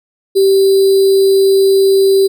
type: tone with sample-and-hold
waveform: sine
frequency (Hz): 388.7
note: G4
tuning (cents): -15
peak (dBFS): -6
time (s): 0.35-2.28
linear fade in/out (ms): 20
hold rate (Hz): 4410
effects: none